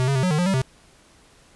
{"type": "tone with pitch steps", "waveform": "square", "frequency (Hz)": [128.3, 137.9, 130.9, 182.9, 151.8, 178, 192.9, 131.2], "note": ["C3", "C#3", "C3", "F#3", "D#3", "F3", "G3", "C3"], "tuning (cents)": [-34, -9, 1, -20, -42, 33, -28, 5], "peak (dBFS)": -19, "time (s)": [0, 0.616], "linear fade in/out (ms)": 0, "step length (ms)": 77, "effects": ["pink hiss -54 dBFS RMS until 1.55 s", "resampled to 24000 Hz"]}